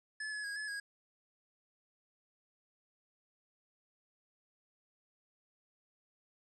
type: tone with pitch steps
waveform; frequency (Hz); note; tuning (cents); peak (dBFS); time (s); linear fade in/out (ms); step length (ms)
square; 1722 / 1701 / 1644 / 1712 / 1644; A6 / G#6 / G#6 / A6 / G#6; -38 / +41 / -18 / -48 / -18; -39; 0.2-0.8; 5; 120
effects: resampled to 24000 Hz + 12-bit